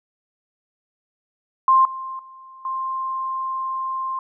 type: tone with level steps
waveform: sine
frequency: 1053 Hz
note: C6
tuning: 11 cents sharp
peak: -11 / -28 / -40 / -23 dBFS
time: 1.68-4.19 s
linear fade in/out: 2 ms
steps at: 1.85 / 2.19 / 2.65 s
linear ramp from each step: 2 ms
effects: none